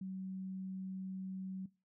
sine tone, 189 Hz, F#3, 37 cents sharp, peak -40 dBFS, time 0.01-1.66 s, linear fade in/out 5 ms, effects noise-tail reverb RT60 0.3 s tail -20 dB re dry

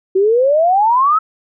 sine exponential sweep, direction up, 370 to 1318.5 Hz, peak -9 dBFS, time 0.15-1.19 s, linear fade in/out 10 ms, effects none

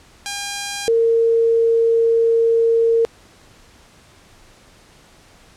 5% pulse / sine tone pair in turn, 806 / 458.4 Hz, G5 / A#4, +48 / -29 cents, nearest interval minor seventh, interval 977 cents, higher first, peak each -12 dBFS, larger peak neither, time 0.26-0.88 / 0.88-3.05 s, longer second, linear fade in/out 0 ms, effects pink hiss -49 dBFS RMS until 5.56 s + low-pass 9000 Hz 12 dB/octave

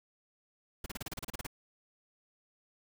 pink noise bursts, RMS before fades -39 dBFS, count 12, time 0.84-1.467 s, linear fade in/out 5 ms, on 22 ms, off 33 ms, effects none

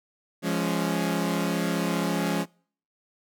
sawtooth chord, Db major, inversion first, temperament equal with one note detuned, 172.81 / 207.7 / 277.2 Hz, F3 / Ab3 / Db4, -18 / 0 / 0 cents, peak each -24 / -25 / -26 dBFS, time 0.42-2.46 s, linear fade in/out 50 ms, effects noise-tail reverb RT60 0.5 s tail -26 dB re dry

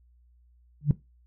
sine tone with exponential growth, 146.5 Hz, D3, 4 cents flat, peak -12 dBFS, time 0.81-0.91 s, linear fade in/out 2 ms, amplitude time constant 20 ms, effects noise-tail reverb RT60 0.2 s tail -17 dB re dry + added 60 Hz sine -57 dBFS peak until 1.26 s

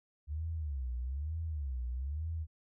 sine tone with vibrato, 70.6 Hz, C#2, 32 cents sharp, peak -34 dBFS, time 0.27-2.47 s, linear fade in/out 50 ms, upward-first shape sine, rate 1.1 Hz, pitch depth 260 cents each way, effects none

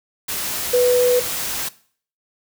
sine tone in noise, 493.9 Hz, B4, in tune, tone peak -12 dBFS, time 0.73-1.2 s, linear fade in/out 10 ms, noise white, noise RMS -25 dBFS, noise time 0.28-1.69 s, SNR +10 dB, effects noise-tail reverb RT60 0.5 s tail -19 dB re dry

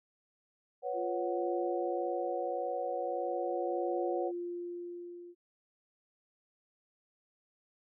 sine chord, B suspended second, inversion none, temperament just, 493.9 / 555.6 / 740.8 Hz, B4 / C#5 / F#5, 0 / +4 / +2 cents, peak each -37 dBFS, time 0.82-4.32 s, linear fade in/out 50 ms
sine tone with tremolo, 349.2 Hz, F4, in tune, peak -33 dBFS, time 0.93-5.35 s, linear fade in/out 50 ms, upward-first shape triangle, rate 0.4 Hz, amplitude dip 80%
effects none

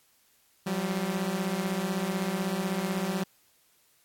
sawtooth beating tone pair, 177.6 / 193.6 Hz, F3 / G3, +29 / -21 cents, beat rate 16 Hz, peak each -28 / -26 dBFS, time 0.66-3.24 s, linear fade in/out 10 ms, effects white hiss -65 dBFS RMS until 4.04 s + AAC 64 kbps

